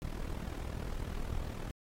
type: noise with amplitude modulation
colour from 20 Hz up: brown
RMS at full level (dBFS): -35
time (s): 0.02-1.71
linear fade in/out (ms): 0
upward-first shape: sine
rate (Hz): 40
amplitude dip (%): 75
effects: AAC 48 kbps